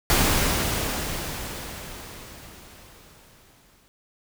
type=noise with exponential decay; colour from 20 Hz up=pink; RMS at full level=-19 dBFS; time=0.1-3.88 s; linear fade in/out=0 ms; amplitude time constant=820 ms; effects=none